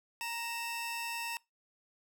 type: tone pair together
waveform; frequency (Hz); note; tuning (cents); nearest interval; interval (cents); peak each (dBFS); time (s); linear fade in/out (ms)
sawtooth; 933 / 2650; A#5 / E7; +1 / +9; octave + tritone; 1808; -35 / -36; 0.21-1.37; 0
effects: noise-tail reverb RT60 0.2 s tail -23 dB re dry